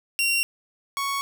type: tone pair in turn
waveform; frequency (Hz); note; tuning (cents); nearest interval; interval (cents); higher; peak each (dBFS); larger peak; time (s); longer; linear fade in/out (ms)
sawtooth; 2752 / 1110.9; F7 / C#6; -26 / +3; octave + major third; 1571; first; -17 / -21; first; 0.19-0.43 / 0.97-1.21; neither; 0
effects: none